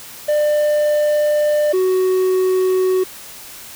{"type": "tone pair in turn", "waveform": "triangle", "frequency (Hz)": [597, 372.3], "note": ["D5", "F#4"], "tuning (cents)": [28, 11], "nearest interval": "minor sixth", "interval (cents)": 817, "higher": "first", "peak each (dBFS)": -11, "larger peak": "neither", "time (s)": [[0.28, 1.73], [1.73, 3.04]], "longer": "first", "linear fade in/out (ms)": 10, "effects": ["white hiss -36 dBFS RMS until 3.75 s"]}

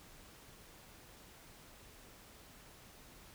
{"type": "silence", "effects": ["pink hiss -58 dBFS RMS until 3.34 s"]}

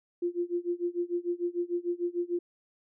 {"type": "tone with tremolo", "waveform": "sine", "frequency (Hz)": 349.2, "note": "F4", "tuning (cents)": 0, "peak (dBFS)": -25, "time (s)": [0.22, 2.39], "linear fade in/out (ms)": 5, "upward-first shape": "sine", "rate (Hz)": 6.7, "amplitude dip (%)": 95, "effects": []}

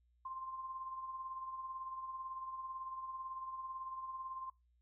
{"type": "tone with tremolo", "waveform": "sine", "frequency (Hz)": 1050, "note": "C6", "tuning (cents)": 6, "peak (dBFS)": -40, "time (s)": [0.25, 4.5], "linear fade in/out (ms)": 5, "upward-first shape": "triangle", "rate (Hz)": 18, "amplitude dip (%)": 55, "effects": ["noise-tail reverb RT60 0.2 s tail -22 dB re dry", "added 60 Hz sine -70 dBFS peak until 4.81 s"]}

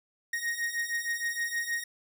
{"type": "beating tone pair", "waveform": "45% pulse", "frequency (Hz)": [1864.7, 1871.1], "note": ["A#6", "A#6"], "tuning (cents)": [0, 6], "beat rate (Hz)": 6.4, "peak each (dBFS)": [-34, -32], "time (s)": [0.33, 1.84], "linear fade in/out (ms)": 5, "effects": []}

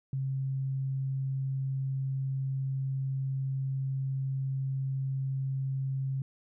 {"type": "tone", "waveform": "sine", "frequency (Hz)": 134.3, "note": "C3", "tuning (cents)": 46, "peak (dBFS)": -29, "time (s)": [0.13, 6.22], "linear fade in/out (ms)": 2, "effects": []}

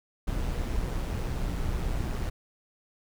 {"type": "noise with amplitude modulation", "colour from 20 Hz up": "brown", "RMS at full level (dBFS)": -28, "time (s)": [0.27, 2.3], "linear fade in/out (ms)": 10, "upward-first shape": "sine", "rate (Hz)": 124, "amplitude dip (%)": 40, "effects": []}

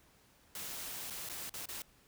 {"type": "noise with dropouts", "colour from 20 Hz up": "white", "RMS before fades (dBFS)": -43, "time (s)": [0.55, 1.82], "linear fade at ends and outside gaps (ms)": 2, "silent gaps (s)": [[1.101, 1.105], [1.29, 1.296], [1.495, 1.539], [1.657, 1.687]], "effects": ["pink hiss -66 dBFS RMS until 2.07 s"]}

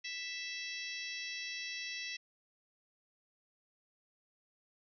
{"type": "harmonic tone with a mistuned harmonic", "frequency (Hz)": 659.3, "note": "E5", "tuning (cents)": 0, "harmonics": [3, 4, 5, 6, 7, 8, 9], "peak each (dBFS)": [-45, -44, -49, -48, -52, -48, -52], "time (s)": [0.04, 2.17], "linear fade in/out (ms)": 10, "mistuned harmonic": 8, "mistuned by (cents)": 47, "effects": []}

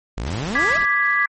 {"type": "exponential sweep", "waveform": "sawtooth", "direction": "up", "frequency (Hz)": [46.25, 691], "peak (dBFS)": -20, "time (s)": [0.17, 0.78], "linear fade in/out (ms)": 10}
{"type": "noise", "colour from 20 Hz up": "pink", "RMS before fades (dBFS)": -33, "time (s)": [0.25, 0.86], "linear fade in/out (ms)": 20}
{"type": "chord", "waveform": "sine", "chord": "G# diminished", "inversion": "second", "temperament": "equal", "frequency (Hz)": [1174.7, 1661.2, 1975.5], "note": ["D6", "G#6", "B6"], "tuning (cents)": [0, 0, 0], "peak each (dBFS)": [-22, -19, -19], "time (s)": [0.55, 1.26], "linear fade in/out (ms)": 5}
{"type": "click train", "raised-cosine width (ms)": 0.2, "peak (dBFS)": -25, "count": 44, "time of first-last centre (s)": [0.82, 1.25], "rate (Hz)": 100}
{"effects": ["MP3 32 kbps"]}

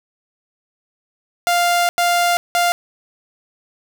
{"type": "tone bursts at uneven times", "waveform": "sawtooth", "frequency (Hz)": 698.5, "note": "F5", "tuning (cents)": 0, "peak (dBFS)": -10, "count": 3, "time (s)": [[1.47, 1.89], [1.98, 2.37], [2.55, 2.72]], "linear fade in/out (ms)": 0, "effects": []}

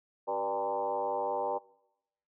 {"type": "tone with frequency modulation", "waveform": "sine", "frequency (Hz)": 694, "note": "F5", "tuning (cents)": -11, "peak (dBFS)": -29, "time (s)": [0.27, 1.59], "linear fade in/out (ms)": 20, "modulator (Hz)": 105, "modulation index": 2.6, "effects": ["noise-tail reverb RT60 0.9 s tail -24 dB re dry"]}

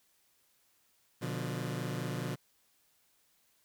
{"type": "chord", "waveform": "sawtooth", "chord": "B diminished", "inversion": "none", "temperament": "just", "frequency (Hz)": [123.47, 148.16, 177.8], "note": ["B2", "D3", "F3"], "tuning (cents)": [0, 16, 31], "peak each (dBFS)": [-34, -35, -36], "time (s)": [1.21, 2.36], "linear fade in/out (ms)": 20, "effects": ["white hiss -71 dBFS RMS until 3.64 s"]}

